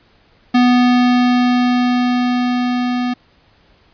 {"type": "tone with level ramp", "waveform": "square", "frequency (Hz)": 246.9, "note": "B3", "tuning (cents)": 0, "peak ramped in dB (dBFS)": [-9, -17], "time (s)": [0.54, 3.14], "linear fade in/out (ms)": 10, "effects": ["pink hiss -53 dBFS RMS until 3.93 s", "resampled to 11025 Hz"]}